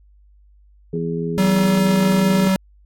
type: harmonic tone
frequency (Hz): 83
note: E2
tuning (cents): +12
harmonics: 2 / 3 / 4 / 5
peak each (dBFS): -23 / -29 / -33 / -25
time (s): 0.93-2.48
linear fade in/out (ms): 5
type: tone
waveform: square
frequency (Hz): 190.4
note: F#3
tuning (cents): +50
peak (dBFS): -15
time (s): 1.38-2.56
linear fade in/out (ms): 0
effects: added 50 Hz sine -48 dBFS peak until 2.85 s + AAC 64 kbps